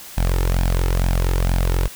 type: tone with flanger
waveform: sawtooth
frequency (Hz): 44.19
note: F1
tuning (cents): +21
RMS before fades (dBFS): -18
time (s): 0.17-1.88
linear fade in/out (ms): 10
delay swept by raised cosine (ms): 1.2 to 2.3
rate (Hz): 2.2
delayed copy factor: +0.6
effects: white hiss -38 dBFS RMS until 1.95 s